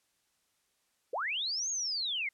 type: linear two-way sweep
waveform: sine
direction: up then down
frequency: 411.6 to 6690 to 2030 Hz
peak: -31 dBFS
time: 1.13-2.29 s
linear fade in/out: 5 ms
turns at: 1.7 s
effects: white hiss -75 dBFS RMS until 2.33 s + low-pass 11000 Hz 12 dB/octave